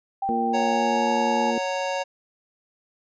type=tone with pitch glide; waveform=sine; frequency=784 to 855 Hz; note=G5 to A5; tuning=0 to -50 cents; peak=-23 dBFS; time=0.22-1.51 s; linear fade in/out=5 ms; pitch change=+150 cents; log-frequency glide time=0.5-1.12 s
type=harmonic tone; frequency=116.54 Hz; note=A#2; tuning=in tune; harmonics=2 / 3 / 4; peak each=-26 / -32 / -30 dBFS; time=0.29-1.58 s; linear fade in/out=0 ms
type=chord; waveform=square; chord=F# major; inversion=second; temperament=just; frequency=555 / 740 / 925 Hz; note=C#5 / F#5 / A#5; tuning=+2 / 0 / -14 cents; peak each=-28 / -32 / -31 dBFS; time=0.53-2.04 s; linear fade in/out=20 ms
effects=resampled to 16000 Hz